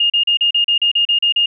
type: tone bursts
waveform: sine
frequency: 2836 Hz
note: F7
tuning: 26 cents sharp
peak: -11 dBFS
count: 11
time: 0-1.46 s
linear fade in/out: 5 ms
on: 100 ms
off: 36 ms
effects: none